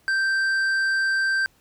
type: tone with tanh clipping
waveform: sine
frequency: 1566 Hz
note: G6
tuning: 2 cents flat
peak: -21 dBFS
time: 0.08-1.46 s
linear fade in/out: 0 ms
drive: 8 dB
effects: pink hiss -61 dBFS RMS until 1.6 s